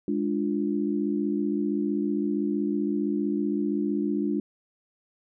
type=chord; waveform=sine; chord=D diminished; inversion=second; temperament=equal; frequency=207.7 / 293.7 / 349.2 Hz; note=Ab3 / D4 / F4; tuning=0 / 0 / 0 cents; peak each=-28 / -27 / -30 dBFS; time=0.08-4.4 s; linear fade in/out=2 ms; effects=none